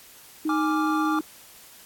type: tone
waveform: sine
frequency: 310.7 Hz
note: D#4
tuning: 2 cents flat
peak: -23 dBFS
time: 0.45-1.21 s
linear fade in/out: 5 ms
type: chord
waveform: triangle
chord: D diminished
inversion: second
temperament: equal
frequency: 830.6 / 1174.7 / 1396.9 Hz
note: Ab5 / D6 / F6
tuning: 0 / 0 / 0 cents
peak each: -28 / -25 / -30 dBFS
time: 0.49-1.19 s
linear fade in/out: 2 ms
effects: white hiss -49 dBFS RMS until 1.85 s + AAC 64 kbps